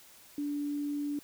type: tone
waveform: sine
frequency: 290.2 Hz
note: D4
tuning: 21 cents flat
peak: -31 dBFS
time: 0.38-1.19 s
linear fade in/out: 2 ms
effects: white hiss -56 dBFS RMS until 1.23 s